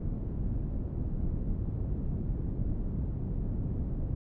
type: low-pass noise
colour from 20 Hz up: pink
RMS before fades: -32 dBFS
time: 0-4.15 s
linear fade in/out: 10 ms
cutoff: 200 Hz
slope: 12 dB/octave
effects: none